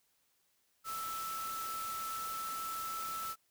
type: tone in noise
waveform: sine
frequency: 1318.5 Hz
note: E6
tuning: in tune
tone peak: -38 dBFS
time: 0.84-3.36 s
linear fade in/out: 50 ms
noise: white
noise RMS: -45 dBFS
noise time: 0.84-3.36 s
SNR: +4 dB
effects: white hiss -75 dBFS RMS until 3.5 s